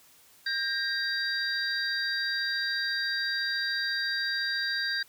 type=tone cluster; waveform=sine; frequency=1596 / 1862 / 3819 / 4718 Hz; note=G6 / A#6 / A#7 / D8; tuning=+31 / -2 / +41 / +7 cents; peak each=-30 / -37 / -37 / -32 dBFS; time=0.46-5.03 s; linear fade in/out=5 ms; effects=white hiss -58 dBFS RMS until 5.08 s